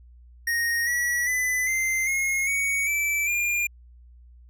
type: tone with pitch steps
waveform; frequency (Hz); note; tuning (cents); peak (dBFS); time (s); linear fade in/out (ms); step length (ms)
square; 1864.7 / 1933.8 / 2005 / 2080 / 2157 / 2237 / 2320 / 2406; A#6 / B6 / B6 / C7 / C#7 / C#7 / D7 / D7; 0 / -37 / +26 / -11 / -48 / +15 / -22 / +41; -23; 0.47-3.67; 5; 400
effects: added 60 Hz sine -47 dBFS peak until 4.49 s